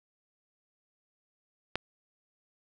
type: click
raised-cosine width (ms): 0.3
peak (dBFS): -13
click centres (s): 1.756
effects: none